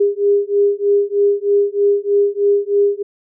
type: beating tone pair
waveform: sine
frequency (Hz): 403.6 / 406.8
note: G#4 / G#4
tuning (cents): -49 / -36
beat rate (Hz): 3.2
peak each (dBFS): -15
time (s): 0-3.03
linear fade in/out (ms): 10
effects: none